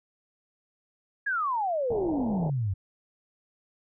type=exponential sweep; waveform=sine; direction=down; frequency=1700 to 90.7 Hz; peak=-25 dBFS; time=1.26-2.74 s; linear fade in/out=10 ms
type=low-pass noise; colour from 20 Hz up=white; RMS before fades=-35 dBFS; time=1.9-2.5 s; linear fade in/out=5 ms; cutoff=900 Hz; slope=96 dB/octave
effects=none